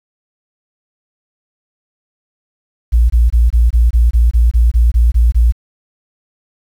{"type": "tone bursts", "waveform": "sine", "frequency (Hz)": 58.27, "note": "A#1", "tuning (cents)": 0, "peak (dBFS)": -6, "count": 13, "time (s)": [2.92, 5.524], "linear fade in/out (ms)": 20, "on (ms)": 180, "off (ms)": 22, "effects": ["7-bit"]}